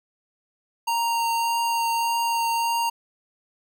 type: tone with vibrato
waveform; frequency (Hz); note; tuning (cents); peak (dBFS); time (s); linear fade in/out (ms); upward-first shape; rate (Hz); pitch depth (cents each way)
square; 927; A#5; -10; -22; 0.87-2.9; 10; triangle; 1.7; 11
effects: none